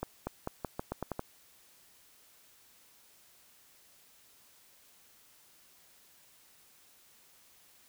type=accelerating click train; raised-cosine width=1 ms; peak=-20 dBFS; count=9; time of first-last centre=0.03-1.194 s; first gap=240 ms; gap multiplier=0.85; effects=white hiss -62 dBFS RMS until 7.88 s